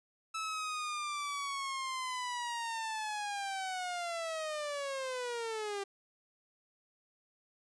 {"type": "linear sweep", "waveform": "sawtooth", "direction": "down", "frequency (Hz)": [1311, 392], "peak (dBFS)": -32, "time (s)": [0.34, 5.84], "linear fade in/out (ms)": 10, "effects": ["resampled to 22050 Hz"]}